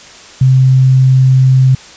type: tone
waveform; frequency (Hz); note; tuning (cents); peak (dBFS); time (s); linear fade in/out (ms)
sine; 130.81; C3; 0; -4; 0.41-1.75; 5
effects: white hiss -35 dBFS RMS until 1.96 s + resampled to 16000 Hz